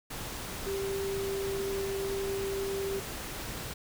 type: tone in noise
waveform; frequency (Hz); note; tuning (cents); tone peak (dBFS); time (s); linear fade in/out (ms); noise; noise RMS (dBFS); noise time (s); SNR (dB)
sine; 392; G4; 0; -31; 0.66-3; 10; pink; -39; 0.1-3.74; +5
effects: none

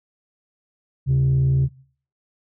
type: tone pair together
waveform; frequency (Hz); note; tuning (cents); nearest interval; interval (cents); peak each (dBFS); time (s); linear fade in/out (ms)
sine; 75 / 133.63; D2 / C3; +37 / +37; minor seventh; 1000; -23 / -13; 1.06-1.69; 50
effects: noise-tail reverb RT60 0.5 s tail -22 dB re dry + tanh soft clip ceiling -13 dBFS

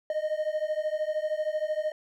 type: beating tone pair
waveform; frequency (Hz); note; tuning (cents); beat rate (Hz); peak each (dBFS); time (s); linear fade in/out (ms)
triangle; 610 / 623; D#5 / D#5; -34 / +2; 13; -28; 0.1-1.92; 2
effects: none

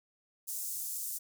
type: high-pass noise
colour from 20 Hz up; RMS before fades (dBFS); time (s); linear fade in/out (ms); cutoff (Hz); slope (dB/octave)
pink; -38; 0.47-1.19; 20; 7200; 24
effects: none

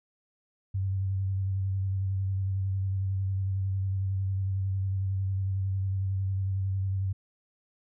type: tone with vibrato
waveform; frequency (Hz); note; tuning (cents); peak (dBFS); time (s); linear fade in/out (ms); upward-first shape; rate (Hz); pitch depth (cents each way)
sine; 96.2; G2; -32; -26; 0.74-7.13; 10; square; 11; 20
effects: none

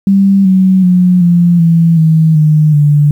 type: tone with pitch steps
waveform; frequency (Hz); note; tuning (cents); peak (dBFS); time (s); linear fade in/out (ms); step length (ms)
sine; 195.9 / 188.03 / 180.47 / 173.22 / 166.26 / 159.58 / 153.17 / 147.01; G3 / F#3 / F#3 / F3 / E3 / D#3 / D#3 / D3; -1 / +28 / -43 / -14 / +15 / +44 / -27 / +2; -4; 0.07-3.11; 2; 380
effects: 7-bit

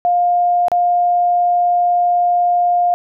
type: tone with dropouts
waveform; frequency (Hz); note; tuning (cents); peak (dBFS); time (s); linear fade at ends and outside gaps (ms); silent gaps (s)
sine; 706; F5; +19; -11; 0.05-2.94; 0; 0.683-0.717
effects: none

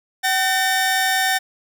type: tone pair together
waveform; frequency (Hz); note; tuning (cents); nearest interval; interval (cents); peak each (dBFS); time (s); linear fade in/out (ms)
sawtooth; 761 / 1810; F#5 / A6; +48 / +48; octave + minor third; 1500; -16; 0.23-1.39; 20
effects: none

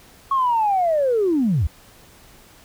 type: linear sweep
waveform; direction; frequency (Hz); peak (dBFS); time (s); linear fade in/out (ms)
sine; down; 1108.7 to 61.74; -15; 0.31-1.67; 5
effects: tanh soft clip ceiling -11 dBFS + pink hiss -49 dBFS RMS until 2.64 s

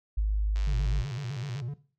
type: tone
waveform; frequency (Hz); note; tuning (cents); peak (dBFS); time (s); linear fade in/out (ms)
sine; 51.91; G#1; 0; -23; 0.17-1.02; 10
type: click train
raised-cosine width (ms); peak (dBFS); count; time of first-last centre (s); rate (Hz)
0.2; -27; 103; 0.56-1.601; 98
type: tone with vibrato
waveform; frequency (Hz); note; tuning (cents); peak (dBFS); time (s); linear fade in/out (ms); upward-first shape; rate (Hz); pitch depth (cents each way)
triangle; 130.81; C3; 0; -30; 0.67-1.74; 5; square; 7.9; 160
effects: noise-tail reverb RT60 0.4 s tail -17 dB re dry

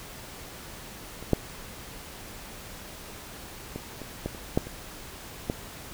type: clicks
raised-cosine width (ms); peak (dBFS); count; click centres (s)
2; -25 / -6 / -20 / -23 / -16 / -28 / -8 / -26 / -13; 9; 1.226 / 1.333 / 3.76 / 4.017 / 4.26 / 4.348 / 4.575 / 4.67 / 5.499
effects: pink hiss -43 dBFS RMS until 5.93 s

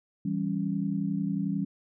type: chord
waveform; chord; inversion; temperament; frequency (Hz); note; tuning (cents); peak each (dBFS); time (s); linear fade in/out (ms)
sine; C# diminished; first; equal; 164.81 / 196 / 277.2; E3 / G3 / C#4; 0 / 0 / 0; -32 / -29 / -33; 0.25-1.65; 5
effects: none

